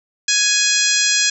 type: harmonic tone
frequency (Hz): 833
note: G#5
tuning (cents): +5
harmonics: 2 / 3 / 4 / 5 / 6 / 7 / 8 / 9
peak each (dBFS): -22 / -22 / -22 / -22 / -22 / -22 / -22 / -22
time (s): 0.28-1.3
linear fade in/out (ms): 5
effects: none